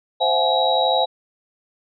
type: tone cluster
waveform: sine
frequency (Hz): 521 / 670 / 742 / 845 / 3851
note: C5 / E5 / F#5 / G#5 / B7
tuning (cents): -7 / +28 / +5 / +30 / -44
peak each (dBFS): -22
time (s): 0.2-1.06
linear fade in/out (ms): 20
effects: none